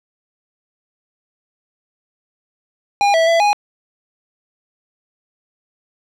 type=tone with pitch steps; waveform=square; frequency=810 / 655 / 668 / 826 Hz; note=G#5 / E5 / E5 / G#5; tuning=-43 / -11 / +23 / -10 cents; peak=-12 dBFS; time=3.01-3.53 s; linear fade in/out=0 ms; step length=130 ms; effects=low-pass 5000 Hz 12 dB/octave + 7-bit